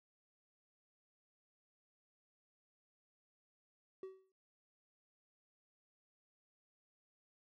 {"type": "tone with exponential decay", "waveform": "triangle", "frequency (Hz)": 380, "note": "F#4", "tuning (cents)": 46, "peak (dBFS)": -40, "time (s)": [4.03, 4.32], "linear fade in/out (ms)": 2, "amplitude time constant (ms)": 61, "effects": []}